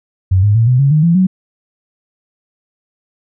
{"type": "tone with pitch steps", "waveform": "sine", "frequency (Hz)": [93.8, 103.48, 114.15, 125.93, 138.93, 153.26, 169.07, 186.52], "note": ["F#2", "G#2", "A#2", "B2", "C#3", "D#3", "E3", "F#3"], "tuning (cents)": [24, -6, -36, 34, 4, -26, 44, 14], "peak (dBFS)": -7, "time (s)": [0.31, 1.27], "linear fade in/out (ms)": 10, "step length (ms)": 120, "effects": []}